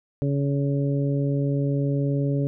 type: harmonic tone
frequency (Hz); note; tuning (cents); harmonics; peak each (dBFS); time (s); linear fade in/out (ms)
140.6; C#3; +25; 1 / 2 / 3 / 4; -22 / -27 / -31 / -33; 0.22-2.47; 0
effects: none